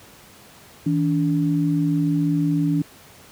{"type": "tone pair together", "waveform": "sine", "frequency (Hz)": [161.52, 287.8], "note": ["E3", "D4"], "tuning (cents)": [-35, -35], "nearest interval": "minor seventh", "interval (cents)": 1000, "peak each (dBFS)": -20, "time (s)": [0.86, 2.82], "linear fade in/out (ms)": 5, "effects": ["pink hiss -47 dBFS RMS until 3.31 s", "high-pass 80 Hz 12 dB/octave"]}